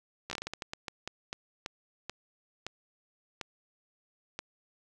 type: slowing click train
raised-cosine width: 0.2 ms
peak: -19 dBFS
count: 18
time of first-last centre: 0.3-4.39 s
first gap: 13 ms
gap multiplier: 1.31
effects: none